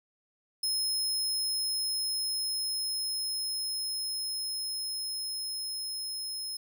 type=tone with level ramp; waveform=sawtooth; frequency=5160 Hz; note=E8; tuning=38 cents flat; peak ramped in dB=-25 to -32 dBFS; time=0.63-6.57 s; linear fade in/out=5 ms; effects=none